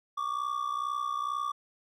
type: ring-modulated tone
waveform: triangle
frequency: 1157 Hz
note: D6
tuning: 26 cents flat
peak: -25 dBFS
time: 0.17-1.52 s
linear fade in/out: 10 ms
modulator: 31.1 Hz
effects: none